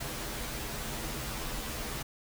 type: noise with comb filter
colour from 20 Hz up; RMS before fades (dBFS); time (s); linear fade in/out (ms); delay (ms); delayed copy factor
pink; -37; 0-2.03; 10; 11; -0.9
effects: none